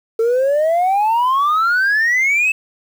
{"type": "exponential sweep", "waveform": "sine", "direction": "up", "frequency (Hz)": [443.7, 2639], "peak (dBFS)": -10, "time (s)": [0.19, 2.52], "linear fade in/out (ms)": 5, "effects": ["tanh soft clip ceiling -11 dBFS", "7-bit"]}